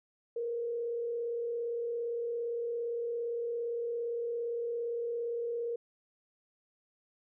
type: tone with frequency modulation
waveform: sine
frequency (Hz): 470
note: A#4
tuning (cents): +14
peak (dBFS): -32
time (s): 0.36-5.76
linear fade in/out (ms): 5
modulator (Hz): 37.5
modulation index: 0.33
effects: none